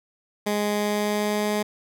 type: tone with pitch glide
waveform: 15% pulse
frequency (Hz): 207.7 to 209.6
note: G#3 to G#3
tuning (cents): 0 to +16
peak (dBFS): -16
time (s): 0.46-1.63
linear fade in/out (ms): 10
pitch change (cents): +16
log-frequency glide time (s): 0.75-1.5
effects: none